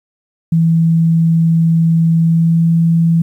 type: tone with pitch glide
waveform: sine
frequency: 164.5 to 166.03 Hz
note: E3 to E3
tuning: -3 to +13 cents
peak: -8 dBFS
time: 0.52-3.22 s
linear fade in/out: 5 ms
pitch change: +16 cents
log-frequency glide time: 2.18-2.67 s
effects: 8-bit